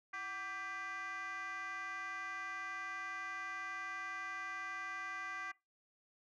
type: tone with frequency modulation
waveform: sine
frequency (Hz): 1578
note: G6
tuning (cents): +11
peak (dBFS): -38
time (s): 0.13-5.52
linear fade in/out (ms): 10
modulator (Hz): 415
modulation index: 1.5
effects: noise-tail reverb RT60 0.2 s tail -21 dB re dry + tanh soft clip ceiling -40 dBFS